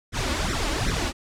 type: noise with flanger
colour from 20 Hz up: pink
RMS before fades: -25 dBFS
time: 0.12-1.13 s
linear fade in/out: 50 ms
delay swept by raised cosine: 0.52 to 3.52 ms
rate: 2.6 Hz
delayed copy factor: +0.95
effects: low-pass 7000 Hz 12 dB/octave